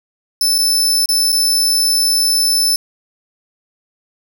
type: tone with dropouts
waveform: sawtooth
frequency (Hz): 5274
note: E8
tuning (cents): 0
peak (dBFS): -9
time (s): 0.41-2.76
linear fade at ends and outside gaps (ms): 2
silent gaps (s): 0.582-0.586 / 1.058-1.089 / 1.321-1.326
effects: none